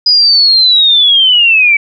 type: linear sweep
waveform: sine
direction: down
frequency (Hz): 4978 to 2273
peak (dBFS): -4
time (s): 0.06-1.77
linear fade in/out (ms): 5
effects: none